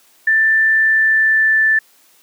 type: tone with pitch glide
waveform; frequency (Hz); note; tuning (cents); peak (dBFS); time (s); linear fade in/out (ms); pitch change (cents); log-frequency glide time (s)
sine; 1772 to 1760.8; A6 to A6; +12 to +1; -10; 0.27-1.79; 5; -11; 0.65-1.61
effects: white hiss -52 dBFS RMS until 2.22 s + high-pass 200 Hz 12 dB/octave